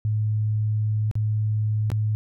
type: tone with dropouts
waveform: sine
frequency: 107.3 Hz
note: A2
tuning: 43 cents flat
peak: -20 dBFS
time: 0.05-2.15 s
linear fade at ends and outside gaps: 0 ms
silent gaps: 1.113-1.154 / 1.902-1.917 s
effects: none